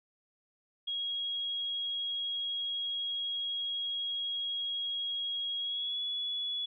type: tone with pitch glide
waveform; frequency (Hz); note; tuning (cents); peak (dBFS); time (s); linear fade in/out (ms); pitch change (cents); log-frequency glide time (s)
sine; 3296 to 3397; G#7 to G#7; -14 to +38; -32; 0.87-6.66; 10; +52; 5.61-6
effects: none